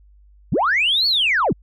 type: linear two-way sweep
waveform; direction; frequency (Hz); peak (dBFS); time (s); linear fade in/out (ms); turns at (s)
sine; up then down; 84.2 to 4505 to 84.2; -14; 0.52-1.53; 5; 1.07
effects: tanh soft clip ceiling -10 dBFS + added 50 Hz sine -47 dBFS peak until 1.62 s